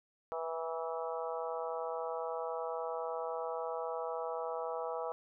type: harmonic tone with a mistuned harmonic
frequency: 163.7 Hz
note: E3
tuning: 12 cents flat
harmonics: 3 / 4 / 5 / 6 / 7 / 8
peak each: -39 / -41 / -43 / -45 / -46 / -47 dBFS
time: 0.32-5.12 s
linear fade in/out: 0 ms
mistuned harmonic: 6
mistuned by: -18 cents
effects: none